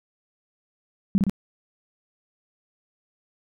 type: tone with echo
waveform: sine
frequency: 195.5 Hz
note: G3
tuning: 4 cents flat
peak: -15 dBFS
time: 1.15-1.18 s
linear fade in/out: 0 ms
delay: 58 ms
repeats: 2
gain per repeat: -2 dB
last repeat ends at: 1.296 s
effects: none